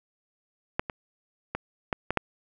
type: clicks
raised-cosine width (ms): 0.5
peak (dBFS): -9 / -18 / -14 / -11 / -11 / -7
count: 6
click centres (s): 0.795 / 0.898 / 1.55 / 1.928 / 2.106 / 2.173
effects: none